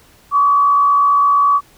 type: tone with frequency modulation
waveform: sine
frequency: 1139 Hz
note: C#6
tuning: 47 cents sharp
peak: -9 dBFS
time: 0.31-1.61 s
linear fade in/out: 50 ms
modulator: 64.8 Hz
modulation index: 0.41
effects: pink hiss -49 dBFS RMS until 1.77 s